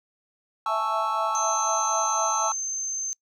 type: chord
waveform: triangle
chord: A major seventh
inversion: third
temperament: equal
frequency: 830.6 / 880 / 1108.7 / 1318.5 Hz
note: G#5 / A5 / C#6 / E6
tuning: 0 / 0 / 0 / 0 cents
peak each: -32 / -27 / -27 / -26 dBFS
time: 0.66-2.52 s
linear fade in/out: 2 ms
type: tone with tremolo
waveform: sine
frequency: 659.3 Hz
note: E5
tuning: in tune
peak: -27 dBFS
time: 0.67-2.51 s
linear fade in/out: 50 ms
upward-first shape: sine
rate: 4 Hz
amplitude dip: 85%
type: tone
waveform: sine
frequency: 6272 Hz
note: G8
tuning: in tune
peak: -27 dBFS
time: 1.35-3.13 s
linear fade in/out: 0 ms
effects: noise-tail reverb RT60 0.1 s tail -23 dB re dry